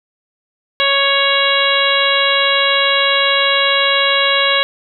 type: harmonic tone with a mistuned harmonic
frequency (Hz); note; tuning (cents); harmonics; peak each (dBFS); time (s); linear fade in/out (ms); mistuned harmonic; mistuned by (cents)
554.4; C#5; 0; 1 / 2 / 3 / 4 / 5 / 6 / 7; -19 / -19 / -19 / -19 / -19 / -19 / -19; 0.8-4.63; 0; 5; +21
effects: none